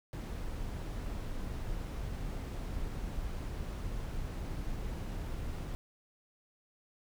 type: noise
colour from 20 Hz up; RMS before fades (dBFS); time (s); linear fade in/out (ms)
brown; -38; 0.13-5.75; 0
effects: none